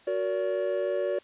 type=chord; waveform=triangle; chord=Gb augmented; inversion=none; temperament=equal with one note detuned; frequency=370 / 466.2 / 572.3 Hz; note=Gb4 / Bb4 / D5; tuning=0 / 0 / -45 cents; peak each=-29 / -31 / -26 dBFS; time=0.07-1.19 s; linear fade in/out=5 ms; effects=white hiss -56 dBFS RMS until 1.23 s + resampled to 8000 Hz